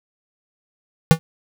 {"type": "tone with exponential decay", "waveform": "square", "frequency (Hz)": 162.3, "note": "E3", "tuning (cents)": -27, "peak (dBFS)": -3, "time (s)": [1.11, 1.19], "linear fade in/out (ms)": 0, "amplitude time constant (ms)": 16, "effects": []}